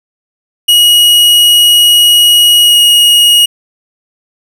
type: tone with pitch glide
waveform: 45% pulse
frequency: 2900 to 2882 Hz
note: F#7 to F#7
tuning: -35 to -46 cents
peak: -3 dBFS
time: 0.68-3.46 s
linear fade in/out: 10 ms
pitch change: -11 cents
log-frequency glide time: 2.64-2.79 s
effects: none